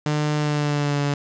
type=tone with pitch glide; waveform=sawtooth; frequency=150 to 143.47 Hz; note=D3 to D3; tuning=+37 to -40 cents; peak=-16 dBFS; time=0.06-1.14 s; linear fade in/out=2 ms; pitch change=-77 cents; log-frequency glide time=0.37-1.01 s; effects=resampled to 16000 Hz + 7-bit